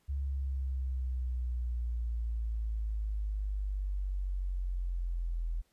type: exponential sweep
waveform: sine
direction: down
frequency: 69.6 to 41.2 Hz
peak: -31 dBFS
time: 0.08-5.62 s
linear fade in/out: 20 ms
effects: pink hiss -73 dBFS RMS until 5.72 s + resampled to 32000 Hz